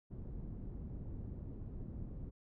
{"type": "low-pass noise", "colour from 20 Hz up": "pink", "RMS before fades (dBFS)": -45, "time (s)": [0.1, 2.31], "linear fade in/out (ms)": 20, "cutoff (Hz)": 230, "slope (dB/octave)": 12, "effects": []}